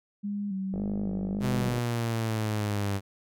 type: tone with vibrato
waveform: sine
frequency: 197.4 Hz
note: G3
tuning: 12 cents sharp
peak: -29 dBFS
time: 0.23-1.7 s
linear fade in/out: 20 ms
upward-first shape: square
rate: 1.8 Hz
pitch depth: 53 cents each way
type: click train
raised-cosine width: 2 ms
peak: -23 dBFS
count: 54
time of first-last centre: 0.74-1.781 s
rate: 50.9 Hz
type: linear sweep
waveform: sawtooth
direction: down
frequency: 128 to 98 Hz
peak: -23 dBFS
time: 1.4-3.01 s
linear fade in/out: 50 ms
effects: none